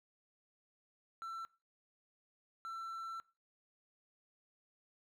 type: tone bursts at uneven times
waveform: triangle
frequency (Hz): 1341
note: E6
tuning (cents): +29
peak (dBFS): -40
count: 2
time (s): 1.22-1.45 / 2.65-3.2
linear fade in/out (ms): 0
effects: noise-tail reverb RT60 0.3 s tail -20 dB re dry